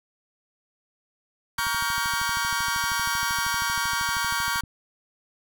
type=chord; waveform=sawtooth; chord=G half-diminished seventh; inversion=first; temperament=just; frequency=940.8 / 1128.9 / 1411.2 / 1568 Hz; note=Bb5 / Db6 / F6 / G6; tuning=+16 / +31 / +18 / 0 cents; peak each=-26 dBFS; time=1.58-4.61 s; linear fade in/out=5 ms
type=click train; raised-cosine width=5 ms; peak=-28 dBFS; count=40; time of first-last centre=1.59-4.637 s; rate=12.8 Hz
effects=none